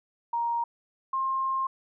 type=tone pair in turn; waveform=sine; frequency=938 / 1062.7 Hz; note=A#5 / C6; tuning=+11 / +27 cents; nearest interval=major second; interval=216 cents; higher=second; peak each=-25 dBFS; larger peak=neither; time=0.33-0.64 / 1.13-1.67 s; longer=second; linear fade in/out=5 ms; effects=none